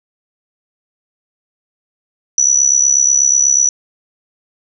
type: tone with amplitude modulation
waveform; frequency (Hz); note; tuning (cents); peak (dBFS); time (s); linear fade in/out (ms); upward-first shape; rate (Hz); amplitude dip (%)
sine; 5920; F#8; 0; -5; 2.38-3.69; 2; sine; 68.2; 80
effects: none